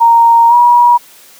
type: tone with pitch glide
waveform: sine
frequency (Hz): 929 to 961.8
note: A#5 to B5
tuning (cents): -6 to -46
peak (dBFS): -3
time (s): 0-0.98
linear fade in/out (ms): 20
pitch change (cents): +60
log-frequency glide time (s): 0.49-0.54
effects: white hiss -40 dBFS RMS until 1.39 s + high-pass 200 Hz 12 dB/octave